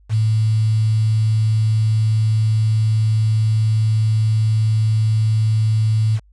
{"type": "tone with quantisation", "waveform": "sine", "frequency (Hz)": 109.4, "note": "A2", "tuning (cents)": -9, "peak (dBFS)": -13, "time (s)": [0.09, 6.2], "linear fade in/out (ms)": 50, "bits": 6, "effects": ["added 50 Hz sine -48 dBFS peak until 6.32 s", "resampled to 22050 Hz"]}